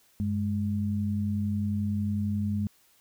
sine tone pair together, 96.59 / 207.7 Hz, G2 / G#3, -25 / 0 cents, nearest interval octave + minor second, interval 1325 cents, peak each -29 / -28 dBFS, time 0.2-2.67 s, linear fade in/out 0 ms, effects white hiss -63 dBFS RMS until 3 s

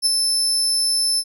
30% pulse tone with ADSR envelope, 5274 Hz, E8, in tune, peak -9 dBFS, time 0.02-1.24 s, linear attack 40 ms, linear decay 17 ms, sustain -4 dB, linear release 55 ms, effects none

